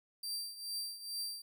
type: tone with tremolo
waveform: sawtooth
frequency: 4699 Hz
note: D8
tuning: in tune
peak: -33 dBFS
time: 0.23-1.42 s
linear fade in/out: 5 ms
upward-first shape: triangle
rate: 2.3 Hz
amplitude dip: 80%
effects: none